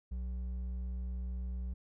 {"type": "tone with hard clipping", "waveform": "sine", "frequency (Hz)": 61.74, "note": "B1", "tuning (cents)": 0, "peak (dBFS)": -37, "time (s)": [0.11, 1.74], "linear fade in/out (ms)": 10, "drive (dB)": 5, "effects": []}